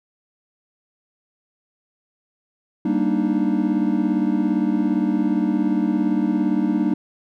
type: chord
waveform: triangle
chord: Eb major seventh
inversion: first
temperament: equal with one note detuned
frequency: 196 / 233.9 / 293.7 / 311.1 Hz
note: G3 / Bb3 / D4 / Eb4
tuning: 0 / +6 / 0 / 0 cents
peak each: -21 dBFS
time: 2.85-6.94 s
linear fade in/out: 5 ms
effects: none